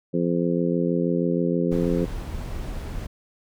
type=harmonic tone; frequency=86.3 Hz; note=F2; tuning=20 cents flat; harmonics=2 / 3 / 4 / 5 / 6; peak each=-24 / -26 / -27 / -28 / -29 dBFS; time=0.13-2.06 s; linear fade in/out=20 ms
type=noise; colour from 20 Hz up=brown; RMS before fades=-31 dBFS; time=1.71-3.07 s; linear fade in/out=10 ms
effects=none